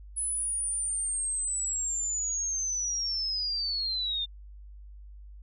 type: linear sweep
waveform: sine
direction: down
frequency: 10200 to 3582 Hz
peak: -28 dBFS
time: 0.16-4.26 s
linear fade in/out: 20 ms
effects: added 50 Hz sine -44 dBFS peak until 5.42 s